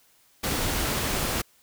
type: noise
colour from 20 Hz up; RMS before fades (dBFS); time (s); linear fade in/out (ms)
pink; -27; 0.43-1.42; 10
effects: white hiss -61 dBFS RMS until 1.62 s